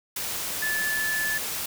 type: tone in noise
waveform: sine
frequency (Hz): 1737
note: A6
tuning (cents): -23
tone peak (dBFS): -25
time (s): 0.62-1.38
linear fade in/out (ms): 5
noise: white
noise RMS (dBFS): -31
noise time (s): 0.16-1.66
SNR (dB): +3
effects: none